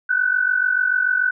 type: tone pair together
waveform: sine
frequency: 1480 / 1526.9 Hz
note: F#6 / G6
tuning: 0 / -46 cents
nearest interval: minor second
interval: 54 cents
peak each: -18 / -20 dBFS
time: 0.09-1.31 s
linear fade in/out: 10 ms
effects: none